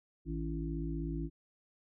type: harmonic tone with a mistuned harmonic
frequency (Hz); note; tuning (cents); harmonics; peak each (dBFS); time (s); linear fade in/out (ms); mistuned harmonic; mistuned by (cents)
55.9; A1; +28; 1 / 3 / 5 / 6; -38 / -39 / -41 / -42; 0.25-1.3; 50; 3; -100
effects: none